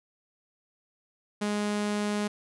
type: tone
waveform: sawtooth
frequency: 207.7 Hz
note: G#3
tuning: in tune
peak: -23 dBFS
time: 1.41-2.28 s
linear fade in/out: 10 ms
effects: resampled to 24000 Hz